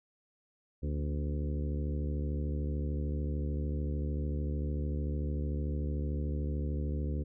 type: harmonic tone with a mistuned harmonic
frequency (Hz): 73.42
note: D2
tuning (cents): 0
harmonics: 1 / 2 / 3 / 4 / 5 / 6 / 7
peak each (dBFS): -32 / -38 / -42 / -44 / -46 / -48 / -49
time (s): 0.82-7.24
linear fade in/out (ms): 20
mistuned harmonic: 3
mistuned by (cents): +67
effects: none